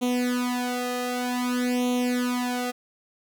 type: tone with flanger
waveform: sawtooth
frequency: 247.5 Hz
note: B3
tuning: 4 cents sharp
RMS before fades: -26 dBFS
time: 0.01-2.72 s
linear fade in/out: 20 ms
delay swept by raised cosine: 0.3 to 1.6 ms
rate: 0.53 Hz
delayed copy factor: +0.95
effects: none